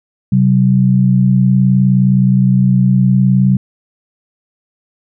sine tone pair together, 130.81 / 190.21 Hz, C3 / F#3, 0 / +48 cents, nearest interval tritone, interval 648 cents, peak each -10 dBFS, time 0.32-3.57 s, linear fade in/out 5 ms, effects none

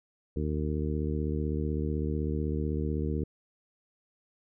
harmonic tone, 75.9 Hz, D#2, 42 cents flat, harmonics 1 / 2 / 3 / 4 / 5 / 6, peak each -31 / -34 / -36 / -37 / -38 / -39 dBFS, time 0.36-3.24 s, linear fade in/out 5 ms, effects none

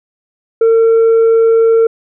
sine tone, 453.9 Hz, A#4, 46 cents flat, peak -3 dBFS, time 0.61-1.87 s, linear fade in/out 5 ms, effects tanh soft clip ceiling -5 dBFS

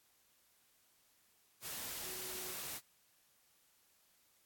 sine tone in noise, 370 Hz, F#4, in tune, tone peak -53 dBFS, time 2.02-2.56 s, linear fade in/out 50 ms, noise white, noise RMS -44 dBFS, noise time 1.61-2.81 s, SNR -12 dB, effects white hiss -72 dBFS RMS until 4.45 s + AAC 64 kbps

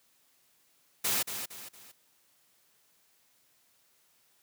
white noise with echo, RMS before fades -29 dBFS, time 1.04-1.23 s, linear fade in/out 10 ms, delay 230 ms, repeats 3, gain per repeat -8 dB, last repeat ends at 1.92 s, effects white hiss -68 dBFS RMS until 4.42 s + high-pass 80 Hz 12 dB/octave

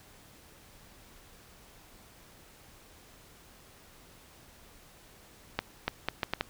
accelerating click train, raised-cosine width 0.3 ms, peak -12 dBFS, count 6, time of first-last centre 5.59-6.41 s, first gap 290 ms, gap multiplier 0.71, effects pink hiss -56 dBFS RMS until 6.49 s

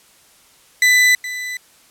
40% pulse tone with echo, 1995 Hz, B6, 17 cents sharp, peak -9 dBFS, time 0.82-1.15 s, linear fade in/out 2 ms, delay 420 ms, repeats 1, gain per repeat -14 dB, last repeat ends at 1.57 s, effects white hiss -51 dBFS RMS until 1.9 s + low-pass 12000 Hz 12 dB/octave

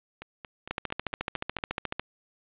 two click trains, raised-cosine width 0.3 ms, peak -23 / -13 dBFS, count 7 / 19, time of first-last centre 0.22-1.587 / 0.71-1.996 s, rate 4.39 / 14 Hz, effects resampled to 8000 Hz + 9-bit

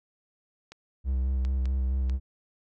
clicks, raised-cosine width 0.2 ms, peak -27 dBFS, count 4, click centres 0.72 / 1.45 / 1.656 / 2.097 s
triangle tone with vibrato, 65.1 Hz, C2, 8 cents flat, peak -22 dBFS, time 1.04-2.2 s, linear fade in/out 50 ms, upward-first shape square, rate 4.6 Hz, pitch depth 26 cents each way
effects none

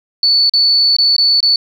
sine tone with dropouts, 4466 Hz, C#8, 12 cents sharp, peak -8 dBFS, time 0.23-1.56 s, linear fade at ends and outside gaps 2 ms, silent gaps 0.496-0.536 / 0.966-0.985 / 1.165-1.181 / 1.405-1.428 s, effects 7-bit

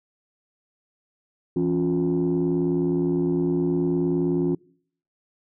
sine tone cluster, 166.5 / 275.3 / 354.7 Hz, E3 / C#4 / F4, +18 / -12 / +27 cents, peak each -24 / -23 / -22 dBFS, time 1.56-4.55 s, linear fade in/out 5 ms, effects noise-tail reverb RT60 0.6 s tail -25 dB re dry + tanh soft clip ceiling -15 dBFS

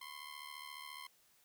15% pulse ring-modulated tone, 1047 Hz, C6, 1 cent sharp, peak -38 dBFS, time 0.01-1.07 s, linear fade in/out 5 ms, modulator 37.2 Hz, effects white hiss -70 dBFS RMS until 1.44 s

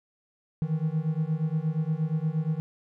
triangle beating tone pair, 153.4 / 161.9 Hz, D#3 / E3, -24 / -31 cents, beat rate 8.5 Hz, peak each -26 dBFS, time 0.62-2.6 s, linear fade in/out 0 ms, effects none

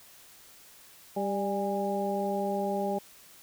harmonic tone with a mistuned harmonic, 197.7 Hz, G3, 15 cents sharp, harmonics 1 / 2 / 3 / 4, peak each -33 / -33 / -33 / -33 dBFS, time 1.16-2.99 s, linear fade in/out 10 ms, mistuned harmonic 4, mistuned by +52 cents, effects white hiss -54 dBFS RMS until 3.42 s

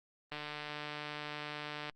click train, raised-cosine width 0.3 ms, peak -25 dBFS, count 236, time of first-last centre 0.32-1.897 s, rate 149 Hz, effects Opus 24 kbps

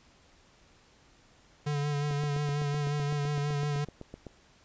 square tone with vibrato, 145.5 Hz, D3, 16 cents flat, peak -29 dBFS, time 1.66-3.85 s, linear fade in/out 10 ms, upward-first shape sine, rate 5.6 Hz, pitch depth 30 cents each way
click train, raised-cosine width 2 ms, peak -28 dBFS, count 18, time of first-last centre 2.11-4.267 s, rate 7.88 Hz
effects pink hiss -61 dBFS RMS until 4.64 s + resampled to 16000 Hz

